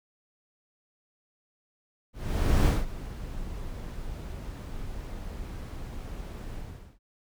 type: noise with ADSR envelope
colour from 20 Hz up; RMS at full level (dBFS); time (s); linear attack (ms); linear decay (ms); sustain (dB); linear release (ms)
brown; -19; 2.13-6.99; 530; 190; -18; 440
effects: none